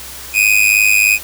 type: tone with amplitude modulation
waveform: 45% pulse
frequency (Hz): 2489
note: D#7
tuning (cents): 0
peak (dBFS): -5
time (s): 0.33-1.19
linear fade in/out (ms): 50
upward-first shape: sine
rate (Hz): 103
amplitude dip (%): 85
effects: added 65 Hz sine -40 dBFS peak until 1.23 s + white hiss -31 dBFS RMS until 1.23 s